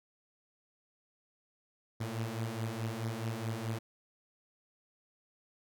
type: beating tone pair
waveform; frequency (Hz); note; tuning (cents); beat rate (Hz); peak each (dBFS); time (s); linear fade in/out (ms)
sawtooth; 110 / 114.7; A2 / A#2; 0 / -28; 4.7; -35 / -33; 2-3.79; 10
effects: none